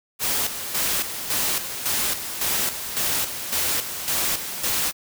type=noise with tremolo; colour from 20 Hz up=white; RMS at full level=-23 dBFS; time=0.19-4.93 s; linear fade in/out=50 ms; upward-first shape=square; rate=1.8 Hz; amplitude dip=60%; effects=none